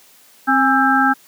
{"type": "harmonic tone with a mistuned harmonic", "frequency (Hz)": 264.4, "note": "C4", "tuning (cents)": 18, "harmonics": [1, 3, 5, 6], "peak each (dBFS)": [-17, -17, -17, -17], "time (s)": [0.47, 1.14], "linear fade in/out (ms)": 20, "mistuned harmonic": 3, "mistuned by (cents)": 59, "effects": ["white hiss -49 dBFS RMS until 1.27 s", "high-pass 150 Hz 12 dB/octave"]}